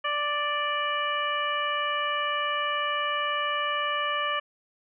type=harmonic tone; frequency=587.3 Hz; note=D5; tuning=in tune; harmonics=1 / 2 / 3 / 4 / 5; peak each=-34 / -28 / -32 / -35 / -33 dBFS; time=0.04-4.4 s; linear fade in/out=10 ms; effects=none